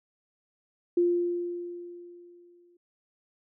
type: tone with exponential decay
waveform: sine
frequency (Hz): 349.2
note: F4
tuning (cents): 0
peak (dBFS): -19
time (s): 0.97-2.77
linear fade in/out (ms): 5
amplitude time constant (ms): 390
effects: none